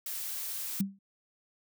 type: noise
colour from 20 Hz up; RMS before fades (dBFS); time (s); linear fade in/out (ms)
blue; -37; 0.06-0.81; 2
type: tone with exponential decay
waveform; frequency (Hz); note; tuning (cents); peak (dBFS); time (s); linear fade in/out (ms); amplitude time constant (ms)
sine; 195.9; G3; -1; -23; 0.8-0.99; 5; 40
effects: none